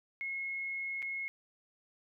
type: tone with dropouts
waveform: sine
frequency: 2169 Hz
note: C#7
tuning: 38 cents flat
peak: -35 dBFS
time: 0.21-1.28 s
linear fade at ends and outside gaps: 0 ms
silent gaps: 1.021-1.026 s
effects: none